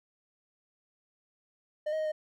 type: tone with pitch steps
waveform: triangle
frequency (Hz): 607 / 628 / 623 / 616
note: D#5 / D#5 / D#5 / D#5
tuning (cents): -43 / +16 / +2 / -17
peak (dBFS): -27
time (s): 1.86-2.12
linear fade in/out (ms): 10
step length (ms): 65
effects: none